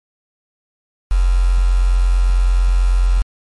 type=tone with quantisation; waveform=sine; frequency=44.56 Hz; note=F1; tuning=36 cents sharp; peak=-10 dBFS; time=1.11-3.22 s; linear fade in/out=0 ms; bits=5; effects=MP3 48 kbps